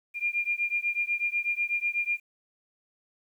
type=beating tone pair; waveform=sine; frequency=2400 / 2408.1 Hz; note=D7 / D7; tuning=+37 / +43 cents; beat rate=8.1 Hz; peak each=-29 / -29 dBFS; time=0.14-2.2 s; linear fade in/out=50 ms; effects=10-bit